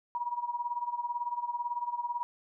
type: tone with tremolo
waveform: sine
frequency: 960 Hz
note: B5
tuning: 49 cents flat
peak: -28 dBFS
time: 0.15-2.23 s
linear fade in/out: 0 ms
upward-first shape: sine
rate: 18 Hz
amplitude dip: 80%
effects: none